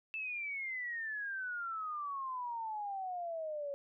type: exponential sweep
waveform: sine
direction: down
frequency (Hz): 2653 to 556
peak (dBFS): -37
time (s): 0.14-3.74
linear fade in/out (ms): 0
effects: none